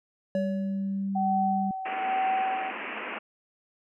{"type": "tone", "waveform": "sine", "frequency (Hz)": 196, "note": "G3", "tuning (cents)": 0, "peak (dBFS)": -27, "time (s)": [0.35, 1.71], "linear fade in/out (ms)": 2}
{"type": "tone with exponential decay", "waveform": "triangle", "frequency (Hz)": 567, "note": "C#5", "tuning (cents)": 39, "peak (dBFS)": -23, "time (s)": [0.35, 1.09], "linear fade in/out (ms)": 1, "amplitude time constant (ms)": 160}
{"type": "tone with tremolo", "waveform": "sine", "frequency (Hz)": 761, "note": "F#5", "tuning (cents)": 48, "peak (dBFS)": -23, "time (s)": [1.15, 2.71], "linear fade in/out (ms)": 10, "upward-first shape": "sine", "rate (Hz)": 1.1, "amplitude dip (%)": 65}
{"type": "band-pass noise", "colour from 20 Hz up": "white", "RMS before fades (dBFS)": -36, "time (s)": [1.85, 3.19], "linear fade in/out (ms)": 10, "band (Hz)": [200, 2800], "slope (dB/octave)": 96}
{"effects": []}